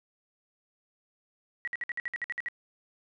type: tone bursts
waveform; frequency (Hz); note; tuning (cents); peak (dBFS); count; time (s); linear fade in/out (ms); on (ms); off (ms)
sine; 1920; B6; -49; -30; 11; 1.65-2.485; 0; 25; 56
effects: none